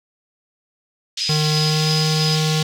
pink band-pass noise, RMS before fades -26 dBFS, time 1.17-2.63 s, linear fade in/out 5 ms, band 3000 to 5800 Hz, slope 24 dB/octave
sine tone with tremolo, 4997 Hz, D#8, 7 cents sharp, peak -21 dBFS, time 1.2-2.36 s, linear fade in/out 10 ms, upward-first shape square, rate 3 Hz, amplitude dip 40%
square tone with pitch glide, 153.1 to 155.69 Hz, D#3 to D#3, -28 to +1 cents, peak -18 dBFS, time 1.29-2.63 s, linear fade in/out 5 ms, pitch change +29 cents, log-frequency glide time 1.49-1.92 s
effects none

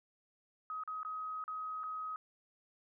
sine tone with dropouts, 1264 Hz, D#6, 27 cents sharp, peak -38 dBFS, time 0.7-2.16 s, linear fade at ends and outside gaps 1 ms, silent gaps 0.836-0.876 / 1.031-1.049 / 1.44-1.479 / 1.834-1.838 s, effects none

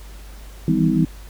sine tone cluster, 161.1 / 167.1 / 198.5 / 253.3 / 317 Hz, E3 / E3 / G3 / B3 / D#4, -39 / +24 / +22 / +44 / +32 cents, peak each -21 dBFS, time 0.68-1.05 s, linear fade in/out 2 ms, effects added 50 Hz sine -36 dBFS peak until 1.29 s + pink hiss -46 dBFS RMS until 1.29 s

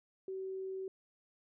sine tone, 380.7 Hz, F#4, 49 cents sharp, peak -38 dBFS, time 0.28-0.88 s, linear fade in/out 2 ms, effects none

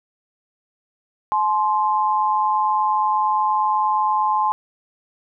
sine tone pair together, 855 / 1046.5 Hz, A5 / C6, -50 / 0 cents, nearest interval minor third, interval 350 cents, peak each -19 dBFS, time 1.32-4.52 s, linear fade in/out 0 ms, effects none

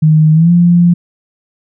sine tone with pitch glide, 155.56 to 173.6 Hz, D#3 to F3, 0 to -10 cents, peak -4 dBFS, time 0.02-0.94 s, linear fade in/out 10 ms, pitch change +190 cents, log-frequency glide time 0.33-0.51 s, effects none

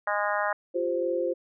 harmonic tone, 206 Hz, G#3, 14 cents flat, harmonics 3 / 4 / 5 / 6 / 7 / 8 / 9, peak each -30 / -31 / -32 / -33 / -33 / -34 / -35 dBFS, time 0.07-0.53 s, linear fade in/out 5 ms
sine chord, F suspended second, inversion none, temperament equal, 349.2 / 392 / 523.3 Hz, F4 / G4 / C5, 0 / 0 / 0 cents, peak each -29 / -33 / -27 dBFS, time 0.74-1.34 s, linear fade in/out 20 ms
effects none

